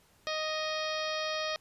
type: harmonic tone with a mistuned harmonic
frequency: 622 Hz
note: D#5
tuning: 1 cent flat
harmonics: 1 / 2 / 3 / 4 / 5 / 6 / 7 / 8 / 9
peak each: -35 / -38 / -40 / -41 / -42 / -43 / -43 / -44 / -45 dBFS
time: 0.27-1.56 s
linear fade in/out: 0 ms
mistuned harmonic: 5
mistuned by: +58 cents
effects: pink hiss -64 dBFS RMS until 1.6 s + resampled to 32000 Hz